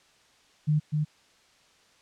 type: tone with echo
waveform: sine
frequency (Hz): 151.5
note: D#3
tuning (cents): -46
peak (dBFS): -20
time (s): 0.67-0.8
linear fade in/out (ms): 20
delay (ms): 250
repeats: 1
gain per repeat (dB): -3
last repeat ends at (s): 1.05
effects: white hiss -61 dBFS RMS until 2.01 s + low-pass 6000 Hz 12 dB/octave